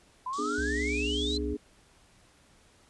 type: exponential sweep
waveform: sine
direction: up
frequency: 987.8 to 4165 Hz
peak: -31 dBFS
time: 0.26-1.38 s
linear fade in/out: 5 ms
type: band-pass noise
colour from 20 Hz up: white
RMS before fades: -46 dBFS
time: 0.33-1.37 s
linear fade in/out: 2 ms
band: 3200 to 8400 Hz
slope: 96 dB/octave
type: chord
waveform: sine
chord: G# diminished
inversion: first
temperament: just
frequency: 249.2 / 299 / 415.3 Hz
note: B3 / D4 / G#4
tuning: +16 / +31 / 0 cents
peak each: -37 / -34 / -34 dBFS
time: 0.38-1.57 s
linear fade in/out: 10 ms
type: tone with vibrato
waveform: sine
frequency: 66.9 Hz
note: C2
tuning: 39 cents sharp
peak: -33 dBFS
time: 0.58-1.54 s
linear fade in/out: 5 ms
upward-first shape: square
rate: 9.9 Hz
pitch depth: 58 cents each way
effects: pink hiss -61 dBFS RMS until 2.89 s + resampled to 24000 Hz